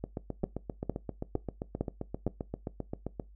two click trains, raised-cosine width 2 ms, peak -21 / -16 dBFS, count 25 / 5, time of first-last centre 0.04-3.198 / 0.44-2.266 s, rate 7.6 / 2.19 Hz, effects noise-tail reverb RT60 0.2 s tail -20 dB re dry + added 50 Hz sine -51 dBFS peak until 3.35 s

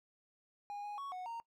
triangle tone with pitch steps, 818 / 827 / 1113 / 735 / 925 Hz, G#5 / G#5 / C#6 / F#5 / A#5, -26 / -8 / +7 / -12 / -14 cents, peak -39 dBFS, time 0.7-1.4 s, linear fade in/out 0 ms, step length 140 ms, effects noise-tail reverb RT60 0.1 s tail -20 dB re dry

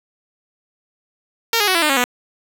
5% pulse tone with pitch steps, 459.4 / 414 / 373.1 / 336.3 / 303.1 / 273.2 / 246.2 Hz, A#4 / G#4 / F#4 / E4 / D#4 / C#4 / B3, -25 / -5 / +14 / +35 / -45 / -25 / -5 cents, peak -3 dBFS, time 1.53-2.041 s, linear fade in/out 2 ms, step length 73 ms, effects none

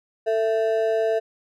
triangle ring-modulated tone, 554.4 Hz, C#5, in tune, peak -14 dBFS, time 0.26-1.2 s, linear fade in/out 20 ms, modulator 109 Hz, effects none

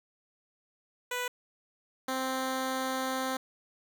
10% pulse tone pair in turn, 493.9 / 261.6 Hz, B4 / C4, 0 / 0 cents, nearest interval major seventh, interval 1100 cents, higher first, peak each -23 / -22 dBFS, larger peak second, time 1.11-1.28 / 2.08-3.37 s, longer second, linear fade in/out 5 ms, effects none

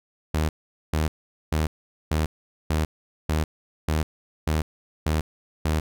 sawtooth tone bursts, 77.8 Hz, D#2, in tune, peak -17 dBFS, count 10, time 0.34-5.8 s, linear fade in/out 5 ms, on 150 ms, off 440 ms, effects none

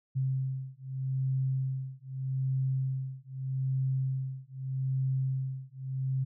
sine beating tone pair, 131.9 / 132.71 Hz, C3 / C3, +14 / +25 cents, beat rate 0.81 Hz, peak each -32 / -32 dBFS, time 0.15-6.25 s, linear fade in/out 20 ms, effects none

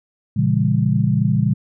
sine chord, A# diminished seventh, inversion none, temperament just, 116.54 / 139.85 / 167.82 / 201.4 Hz, A#2 / C#3 / E3 / G3, 0 / +16 / +31 / +47 cents, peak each -19 / -19 / -21 / -20 dBFS, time 0.36-1.54 s, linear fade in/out 10 ms, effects none

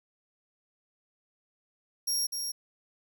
25% pulse tone with echo, 5588 Hz, F8, in tune, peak -22 dBFS, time 2.07-2.27 s, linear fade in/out 10 ms, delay 250 ms, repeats 1, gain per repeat -5 dB, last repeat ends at 2.52 s, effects none

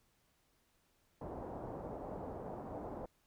white low-pass noise, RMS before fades -45 dBFS, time 1.21-3.06 s, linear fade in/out 5 ms, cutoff 790 Hz, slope 24 dB/octave, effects pink hiss -75 dBFS RMS until 3.26 s

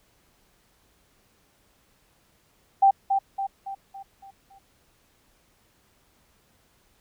sine tone with echo, 784 Hz, G5, in tune, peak -13 dBFS, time 2.82-2.91 s, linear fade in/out 10 ms, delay 280 ms, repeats 6, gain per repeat -6 dB, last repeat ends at 4.59 s, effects pink hiss -64 dBFS RMS until 7 s

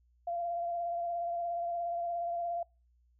sine tone with vibrato, 689 Hz, F5, 24 cents flat, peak -32 dBFS, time 0.27-2.63 s, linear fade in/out 5 ms, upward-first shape sine, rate 17 Hz, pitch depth 23 cents each way, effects noise-tail reverb RT60 0.3 s tail -26 dB re dry + added 60 Hz sine -65 dBFS peak until 3.19 s

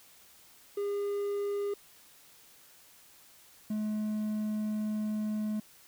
triangle tone pair in turn, 405.4 / 213.4 Hz, G#4 / G#3, -42 / +47 cents, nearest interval major seventh, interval 1111 cents, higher first, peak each -28 dBFS, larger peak neither, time 0.77-1.74 / 3.7-5.6 s, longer second, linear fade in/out 5 ms, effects white hiss -58 dBFS RMS until 5.87 s

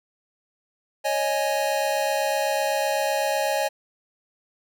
square chord, C# suspended second, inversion none, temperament equal, 554.4 / 622.3 / 830.6 Hz, C#5 / D#5 / G#5, 0 / 0 / 0 cents, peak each -27 dBFS, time 1.04-3.69 s, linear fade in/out 20 ms, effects none

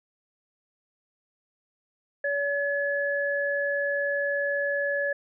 sine tone pair together, 569 / 1705.1 Hz, C#5 / G#6, +45 / +45 cents, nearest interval octave + perfect fifth, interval 1900 cents, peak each -27 dBFS, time 2.24-5.13 s, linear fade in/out 5 ms, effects none

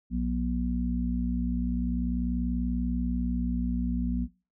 harmonic tone, 60.4 Hz, B1, 38 cents flat, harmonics 1 / 3 / 4, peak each -30 / -30 / -30 dBFS, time 0.1-4.28 s, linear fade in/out 50 ms, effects noise-tail reverb RT60 0.3 s tail -19 dB re dry

